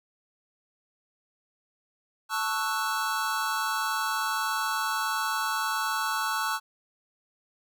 square chord, F# minor seventh, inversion first, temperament equal, 880 / 1108.7 / 1318.5 / 1480 Hz, A5 / C#6 / E6 / F#6, 0 / 0 / 0 / 0 cents, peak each -33 dBFS, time 2.29-6.6 s, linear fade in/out 50 ms, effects none

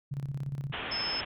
sine tone with tremolo, 138.59 Hz, C#3, in tune, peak -30 dBFS, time 0.11-0.72 s, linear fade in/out 10 ms, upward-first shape square, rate 17 Hz, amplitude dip 65%
white low-pass noise, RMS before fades -37 dBFS, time 0.72-1.25 s, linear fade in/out 10 ms, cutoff 3400 Hz, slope 96 dB/octave
sine tone, 5230 Hz, E8, 15 cents flat, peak -31 dBFS, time 0.91-1.21 s, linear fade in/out 10 ms
effects none

